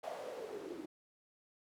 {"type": "noise with band-pass filter sweep", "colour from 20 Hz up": "white", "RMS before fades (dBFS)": -45, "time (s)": [0.03, 0.86], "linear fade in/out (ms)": 10, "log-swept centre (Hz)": [670, 310], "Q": 6.6, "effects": []}